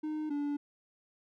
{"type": "tone pair in turn", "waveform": "triangle", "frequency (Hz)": [307.3, 289.3], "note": ["D#4", "D4"], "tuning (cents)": [-21, -26], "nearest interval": "minor second", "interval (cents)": 105, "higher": "first", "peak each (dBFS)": [-31, -29], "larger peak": "second", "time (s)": [[0.03, 0.3], [0.3, 0.57]], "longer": "neither", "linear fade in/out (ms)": 10, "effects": []}